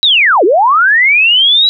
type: linear two-way sweep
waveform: sine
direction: down then up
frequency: 3951 to 320.3 to 3951 Hz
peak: -5 dBFS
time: 0.03-1.69 s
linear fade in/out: 0 ms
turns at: 0.44 s
effects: none